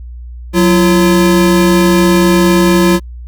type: tone pair together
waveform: square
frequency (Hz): 183.3 / 341.2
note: F#3 / F4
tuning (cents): -16 / -40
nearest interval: major seventh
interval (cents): 1076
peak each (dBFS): -10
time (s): 0.53-3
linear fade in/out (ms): 50
effects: added 60 Hz sine -25 dBFS peak until 3.27 s + Opus 48 kbps